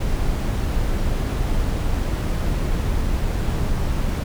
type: noise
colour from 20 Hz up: brown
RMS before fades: -21 dBFS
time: 0-4.24 s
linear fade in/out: 10 ms
effects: none